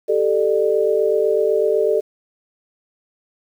sine chord, G suspended second, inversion none, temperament equal with one note detuned, 392 / 440 / 599.7 Hz, G4 / A4 / D5, 0 / 0 / +36 cents, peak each -20 / -17 / -20 dBFS, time 0.08-2.01 s, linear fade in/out 20 ms, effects 8-bit

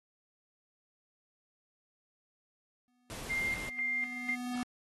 square tone with exponential growth, 246.9 Hz, B3, in tune, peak -33 dBFS, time 2.88-4.63 s, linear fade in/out 0 ms, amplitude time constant 380 ms
pink noise, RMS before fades -44 dBFS, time 3.1-3.69 s, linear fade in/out 0 ms
sine tone with tremolo, 2100 Hz, C7, 6 cents sharp, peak -30 dBFS, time 3.29-4.36 s, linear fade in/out 20 ms, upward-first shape square, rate 2 Hz, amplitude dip 65%
effects AAC 32 kbps

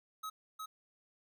square tone with echo, 1277 Hz, D#6, 45 cents sharp, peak -40 dBFS, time 0.23-0.3 s, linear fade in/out 10 ms, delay 360 ms, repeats 1, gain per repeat -2 dB, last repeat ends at 0.66 s, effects 13-bit

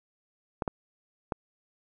clicks, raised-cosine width 1 ms, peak -15 dBFS, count 3, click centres 0.622 / 0.678 / 1.322 s, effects none

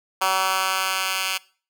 10% pulse tone with high-pass filter sweep, 189.3 Hz, F#3, 40 cents sharp, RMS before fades -23 dBFS, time 0.21-1.38 s, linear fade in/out 10 ms, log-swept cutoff 990 to 2100 Hz, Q 1.4, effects noise-tail reverb RT60 0.4 s tail -21 dB re dry

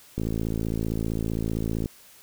click train, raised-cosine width 3 ms, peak -15 dBFS, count 94, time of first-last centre 0.18-1.859 s, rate 55.4 Hz, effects white hiss -52 dBFS RMS until 2.22 s

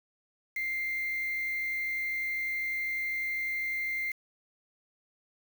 sine tone with quantisation, 2096 Hz, C7, 2 cents sharp, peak -30 dBFS, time 0.56-4.12 s, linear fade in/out 5 ms, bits 7, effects none

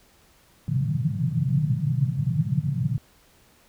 pink band-pass noise, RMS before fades -24 dBFS, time 0.68-2.98 s, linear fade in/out 0 ms, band 120 to 160 Hz, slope 48 dB/octave, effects pink hiss -58 dBFS RMS until 3.68 s

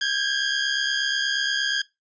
20% pulse tone pair together, 1592.8 / 1661.2 Hz, G6 / G#6, +27 / 0 cents, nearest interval minor second, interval 73 cents, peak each -20 dBFS, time 0.01-1.82 s, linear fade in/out 5 ms, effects noise-tail reverb RT60 0.2 s tail -20 dB re dry + resampled to 16000 Hz

